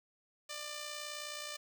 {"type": "tone with amplitude modulation", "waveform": "5% pulse", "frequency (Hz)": 595, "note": "D5", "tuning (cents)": 22, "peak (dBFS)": -28, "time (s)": [0.49, 1.57], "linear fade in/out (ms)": 10, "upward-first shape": "sine", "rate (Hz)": 59.3, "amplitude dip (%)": 40, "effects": []}